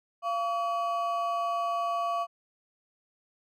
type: ring-modulated tone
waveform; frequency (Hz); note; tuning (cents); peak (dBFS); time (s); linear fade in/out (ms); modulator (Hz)
triangle; 913; A#5; -36; -22; 0.22-2.27; 50; 224
effects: none